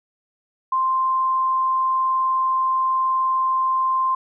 sine tone, 1046.5 Hz, C6, in tune, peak -17 dBFS, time 0.72-4.15 s, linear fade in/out 5 ms, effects none

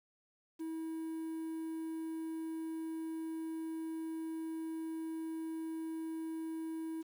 triangle tone with quantisation, 322.5 Hz, E4, 38 cents flat, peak -36 dBFS, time 0.59-7.03 s, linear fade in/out 20 ms, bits 10, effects none

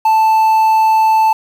triangle tone with quantisation, 880 Hz, A5, in tune, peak -6 dBFS, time 0.05-1.33 s, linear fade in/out 5 ms, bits 6, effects none

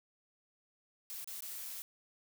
blue noise with dropouts, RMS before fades -44 dBFS, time 1.1-1.82 s, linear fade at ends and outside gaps 0 ms, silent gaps 1.244-1.275 / 1.406-1.423 s, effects none

